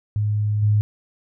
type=tone with level steps; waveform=sine; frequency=105.1 Hz; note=G#2; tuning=21 cents sharp; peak=-18 / -14 dBFS; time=0.16-0.81 s; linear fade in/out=0 ms; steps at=0.62 s; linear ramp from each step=10 ms; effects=none